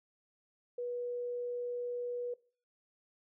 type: tone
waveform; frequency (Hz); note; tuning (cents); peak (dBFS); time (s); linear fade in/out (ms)
sine; 486.5; B4; -26; -35; 0.78-2.34; 5
effects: noise-tail reverb RT60 0.4 s tail -20 dB re dry